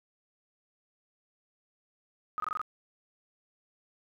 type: tone bursts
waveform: sine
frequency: 1255 Hz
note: D#6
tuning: 15 cents sharp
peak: -29 dBFS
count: 6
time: 2.38-2.615 s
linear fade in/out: 0 ms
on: 20 ms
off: 23 ms
effects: none